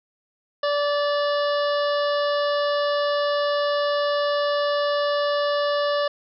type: harmonic tone with a mistuned harmonic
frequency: 580 Hz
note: D5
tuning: 22 cents flat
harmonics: 1 / 2 / 3 / 5 / 6 / 7 / 8 / 9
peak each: -21 / -27 / -31 / -35 / -37 / -38 / -39 / -40 dBFS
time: 0.63-6.08 s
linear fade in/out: 5 ms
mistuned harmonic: 6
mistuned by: +25 cents
effects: none